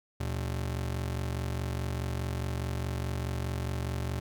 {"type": "ring-modulated tone", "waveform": "40% pulse", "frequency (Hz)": 96.8, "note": "G2", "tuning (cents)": -21, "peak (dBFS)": -27, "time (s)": [0.2, 4.2], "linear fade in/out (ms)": 5, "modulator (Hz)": 22.4, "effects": []}